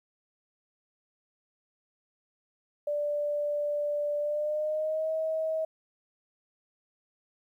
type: tone with pitch glide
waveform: sine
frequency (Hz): 587.3 to 636.8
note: D5 to D#5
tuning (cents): 0 to +40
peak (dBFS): -27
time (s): 2.87-5.65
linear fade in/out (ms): 5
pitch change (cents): +140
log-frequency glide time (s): 4.19-5.11
effects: 11-bit